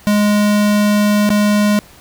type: tone with dropouts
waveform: square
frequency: 207.7 Hz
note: G#3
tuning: in tune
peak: -11 dBFS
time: 0.07-1.79 s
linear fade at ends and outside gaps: 0 ms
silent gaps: 1.292-1.303 s
effects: pink hiss -43 dBFS RMS until 2 s